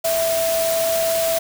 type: tone in noise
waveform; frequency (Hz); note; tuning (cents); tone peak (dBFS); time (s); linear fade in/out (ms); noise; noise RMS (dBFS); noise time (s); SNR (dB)
sine; 659.3; E5; 0; -18; 0.04-1.39; 10; white; -25; 0.04-1.39; +4
effects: none